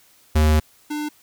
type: tone pair in turn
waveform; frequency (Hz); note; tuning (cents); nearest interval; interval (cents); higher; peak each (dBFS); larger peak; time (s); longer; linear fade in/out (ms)
square; 77 / 299.1; D#2 / D4; -17 / +32; octave + major seventh; 2349; second; -14 / -25; first; 0.35-0.6 / 0.9-1.09; first; 10
effects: white hiss -55 dBFS RMS until 1.22 s